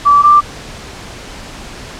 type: tone pair in turn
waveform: sine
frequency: 1157 / 1179.9 Hz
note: D6 / D6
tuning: -26 / +8 cents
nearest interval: unison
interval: 34 cents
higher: second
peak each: -4 / -3 dBFS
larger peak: second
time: 0.05-0.23 / 0.23-0.41 s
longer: neither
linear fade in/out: 20 ms
effects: pink hiss -30 dBFS RMS until 1.99 s + low-pass 7000 Hz 12 dB/octave